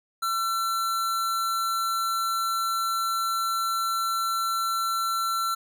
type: tone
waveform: square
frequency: 1350 Hz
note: E6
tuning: 41 cents sharp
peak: -25 dBFS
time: 0.22-5.55 s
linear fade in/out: 10 ms
effects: none